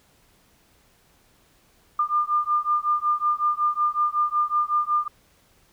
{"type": "beating tone pair", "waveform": "sine", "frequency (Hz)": [1200, 1205.4], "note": ["D6", "D6"], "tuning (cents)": [37, 45], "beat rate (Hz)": 5.4, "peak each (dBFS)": -23, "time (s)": [1.99, 5.08], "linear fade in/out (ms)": 5, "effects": ["pink hiss -60 dBFS RMS until 5.72 s"]}